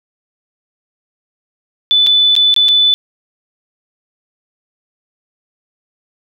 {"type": "tone with dropouts", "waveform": "sine", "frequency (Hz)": 3494, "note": "A7", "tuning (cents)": -13, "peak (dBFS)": -7, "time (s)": [1.91, 2.94], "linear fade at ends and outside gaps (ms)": 0, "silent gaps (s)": [[2.065, 2.07], [2.353, 2.364], [2.541, 2.563], [2.684, 2.688]], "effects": []}